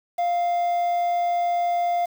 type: tone with quantisation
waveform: triangle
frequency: 698.5 Hz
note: F5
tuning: in tune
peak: -18 dBFS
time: 0.18-2.06 s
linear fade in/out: 10 ms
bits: 7
effects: none